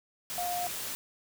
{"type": "tone in noise", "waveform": "sine", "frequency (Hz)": 710, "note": "F5", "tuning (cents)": 28, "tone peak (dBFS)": -31, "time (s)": [0.38, 0.67], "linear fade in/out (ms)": 0, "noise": "white", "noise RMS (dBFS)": -37, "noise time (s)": [0.3, 0.95], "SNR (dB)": 3, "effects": []}